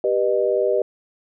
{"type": "chord", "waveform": "sine", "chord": "G augmented", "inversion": "none", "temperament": "just", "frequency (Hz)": [392, 490, 612.5], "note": ["G4", "B4", "D#5"], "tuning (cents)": [0, -14, -27], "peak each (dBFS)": -21, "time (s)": [0.04, 0.82], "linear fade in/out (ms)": 2, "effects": []}